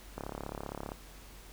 click train, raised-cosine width 1 ms, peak -24 dBFS, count 27, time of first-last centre 0.18-0.919 s, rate 35.2 Hz, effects added 46 Hz sine -51 dBFS peak until 1.52 s + pink hiss -54 dBFS RMS until 1.52 s

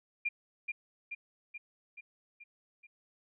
sine tone with echo, 2400 Hz, D7, 37 cents sharp, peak -29 dBFS, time 0.25-0.29 s, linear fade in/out 10 ms, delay 430 ms, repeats 6, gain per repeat -4 dB, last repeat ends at 2.87 s, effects none

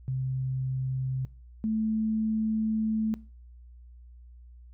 sine tone pair in turn, 130.81 / 218.9 Hz, C3 / A3, 0 / -9 cents, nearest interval major sixth, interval 891 cents, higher second, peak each -27 / -25 dBFS, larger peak second, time 0.08-1.25 / 1.64-3.14 s, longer second, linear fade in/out 0 ms, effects noise-tail reverb RT60 0.4 s tail -21 dB re dry + added 60 Hz sine -47 dBFS peak until 4.73 s

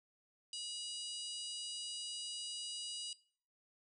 harmonic tone with a mistuned harmonic, 968 Hz, B5, 35 cents flat, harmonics 3 / 4 / 5 / 6 / 7 / 8 / 9 / 10, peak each -46 / -52 / -46 / -56 / -59 / -54 / -50 / -62 dBFS, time 0.53-3.13 s, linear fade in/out 2 ms, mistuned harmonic 6, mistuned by +29 cents, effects noise-tail reverb RT60 0.5 s tail -21 dB re dry

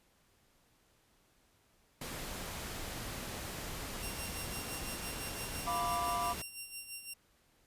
pink noise, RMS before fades -42 dBFS, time 2.01-6.42 s, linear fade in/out 5 ms
5% pulse tone with tremolo, 2760 Hz, F7, 21 cents flat, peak -31 dBFS, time 4.02-7.14 s, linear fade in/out 10 ms, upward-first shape sine, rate 5.9 Hz, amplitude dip 65%
triangle chord, B diminished, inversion second, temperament equal, 698.5 / 987.8 / 1174.7 Hz, F5 / B5 / D6, 0 / 0 / 0 cents, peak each -35 dBFS, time 5.66-6.34 s, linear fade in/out 20 ms
effects pink hiss -70 dBFS RMS until 7.66 s + resampled to 32000 Hz

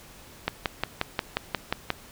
click train, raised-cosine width 0.3 ms, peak -8 dBFS, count 9, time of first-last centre 0.48-1.903 s, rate 5.62 Hz, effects pink hiss -49 dBFS RMS until 2.11 s

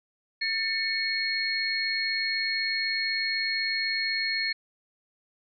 sine tone cluster, 1790 / 2216 / 4280 Hz, A6 / C#7 / C8, +29 / -1 / +38 cents, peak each -31 / -30 / -29 dBFS, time 0.41-4.53 s, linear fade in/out 10 ms, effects none

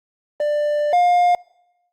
triangle tone pair in turn, 592 / 708.7 Hz, D5 / F5, +14 / +25 cents, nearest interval minor third, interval 311 cents, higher second, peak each -15 / -10 dBFS, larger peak second, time 0.4-0.93 / 0.93-1.35 s, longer first, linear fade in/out 2 ms, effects noise-tail reverb RT60 0.9 s tail -25 dB re dry + Opus 24 kbps

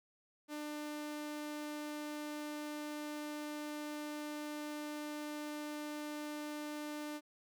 sawtooth tone, 298.7 Hz, D4, 29 cents sharp, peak -37 dBFS, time 0.48-7.21 s, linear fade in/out 50 ms, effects none

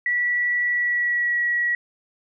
sine tone with pitch glide, 1948 to 1922.3 Hz, B6 to B6, -24 to -47 cents, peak -19 dBFS, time 0.06-1.75 s, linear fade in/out 2 ms, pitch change -23 cents, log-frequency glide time 0.67-1.4 s, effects none

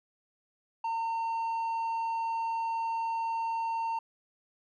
square tone with low-pass filter, 911 Hz, A#5, 40 cents flat, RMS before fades -32 dBFS, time 0.84-3.99 s, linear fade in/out 5 ms, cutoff 1800 Hz, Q 0.5, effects none

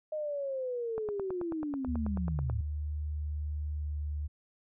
sine linear sweep, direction down, 622.3 to 98 Hz, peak -32 dBFS, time 0.12-2.61 s, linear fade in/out 5 ms
click train, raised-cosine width 1 ms, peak -26 dBFS, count 15, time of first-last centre 0.98-2.498 s, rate 9.22 Hz
sine tone with pitch glide, 74.9 to 74.17 Hz, D2 to D2, +35 to +18 cents, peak -32 dBFS, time 1.87-4.28 s, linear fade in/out 20 ms, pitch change -17 cents, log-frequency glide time 3.71-3.95 s
effects none

